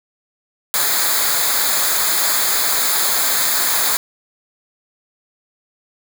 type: noise with comb filter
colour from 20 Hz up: white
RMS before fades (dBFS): -17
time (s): 0.74-3.97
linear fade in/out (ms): 0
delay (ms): 0.35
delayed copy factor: -0.75
effects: none